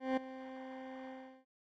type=tone with ADSR envelope; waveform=20% pulse; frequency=261.6 Hz; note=C4; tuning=in tune; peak=-24 dBFS; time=0-1.45 s; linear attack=170 ms; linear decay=8 ms; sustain=-16 dB; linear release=360 ms; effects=low-pass 2000 Hz 12 dB/octave + AAC 48 kbps